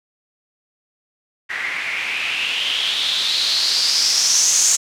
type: noise with low-pass filter sweep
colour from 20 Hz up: blue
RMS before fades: -19 dBFS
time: 1.49-4.77 s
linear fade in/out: 20 ms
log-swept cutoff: 1900 to 6900 Hz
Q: 5.5
effects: none